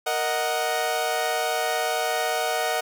sawtooth chord, D# minor, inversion second, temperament equal, 466.2 / 622.3 / 740 Hz, A#4 / D#5 / F#5, 0 / 0 / 0 cents, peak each -26 / -24 / -22 dBFS, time 0.06-2.81 s, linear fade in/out 10 ms, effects none

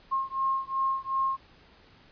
sine beating tone pair, 1070 / 1072.7 Hz, C6 / C6, +38 / +43 cents, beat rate 2.7 Hz, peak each -29 dBFS, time 0.11-1.37 s, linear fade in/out 20 ms, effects pink hiss -57 dBFS RMS until 2.11 s + resampled to 11025 Hz

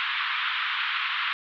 pink band-pass noise, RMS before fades -28 dBFS, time 0-1.33 s, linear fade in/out 0 ms, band 1100 to 3600 Hz, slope 48 dB/octave, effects none

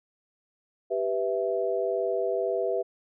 sine chord, E minor, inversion first, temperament equal, 392 / 493.9 / 659.3 Hz, G4 / B4 / E5, 0 / 0 / 0 cents, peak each -29 dBFS, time 0.9-2.83 s, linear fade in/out 20 ms, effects none

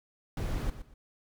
brown noise with echo, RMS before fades -32 dBFS, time 0.37-0.7 s, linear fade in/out 2 ms, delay 120 ms, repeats 2, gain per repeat -12 dB, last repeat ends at 0.94 s, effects none

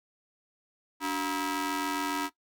sawtooth ring-modulated tone, 332.3 Hz, E4, 14 cents sharp, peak -21 dBFS, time 1-2.3 s, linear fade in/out 50 ms, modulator 621 Hz, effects noise-tail reverb RT60 0.1 s tail -17 dB re dry + high-pass 150 Hz 12 dB/octave

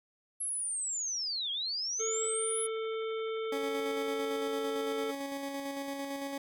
sine linear two-way sweep, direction down then up, 11210 to 3200 to 10450 Hz, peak -32 dBFS, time 0.4-2.67 s, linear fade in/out 10 ms, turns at 1.51 s
harmonic tone, 444.2 Hz, A4, 16 cents sharp, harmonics 1 / 3 / 5 / 7 / 8, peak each -33 / -43 / -47 / -50 / -51 dBFS, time 1.99-5.12 s, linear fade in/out 20 ms
20% pulse tone with tremolo, 277.7 Hz, C#4, 3 cents sharp, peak -30 dBFS, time 3.52-6.38 s, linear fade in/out 5 ms, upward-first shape square, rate 8.9 Hz, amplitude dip 30%
effects none

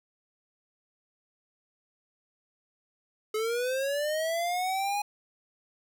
square linear sweep, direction up, 425.6 to 830 Hz, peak -28 dBFS, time 3.34-5.02 s, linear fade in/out 5 ms, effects none

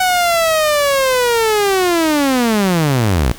sawtooth linear sweep, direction down, 748 to 53.1 Hz, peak -8 dBFS, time 0-3.32 s, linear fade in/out 5 ms, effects pink hiss -36 dBFS RMS until 3.38 s

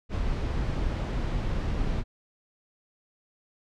brown noise, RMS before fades -28 dBFS, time 0.09-2.04 s, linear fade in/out 50 ms, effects low-pass 5000 Hz 12 dB/octave

